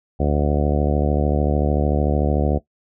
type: harmonic tone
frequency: 73.42 Hz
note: D2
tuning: in tune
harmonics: 1 / 2 / 3 / 4 / 5 / 6 / 7 / 8 / 9 / 10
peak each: -20 / -23 / -25 / -26 / -27 / -28 / -28 / -29 / -30 / -30 dBFS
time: 0.19-2.59 s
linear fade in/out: 20 ms
effects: noise-tail reverb RT60 0.1 s tail -17 dB re dry